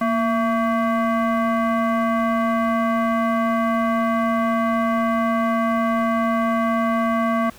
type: tone with frequency modulation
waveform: sine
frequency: 233.1 Hz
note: A#3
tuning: in tune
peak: -17 dBFS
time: 0.01-7.5 s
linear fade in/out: 5 ms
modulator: 902 Hz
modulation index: 1.2
effects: pink hiss -46 dBFS RMS until 7.58 s